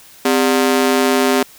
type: ring-modulated tone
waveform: sawtooth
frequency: 329.6 Hz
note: E4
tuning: in tune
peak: -5 dBFS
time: 0.25-1.43 s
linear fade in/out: 5 ms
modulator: 71.2 Hz
effects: white hiss -43 dBFS RMS until 1.58 s